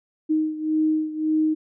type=beating tone pair; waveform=sine; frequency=311.1 / 312.9 Hz; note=D#4 / D#4; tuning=0 / +10 cents; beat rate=1.8 Hz; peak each=-21 / -25 dBFS; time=0.29-1.55 s; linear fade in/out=20 ms; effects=none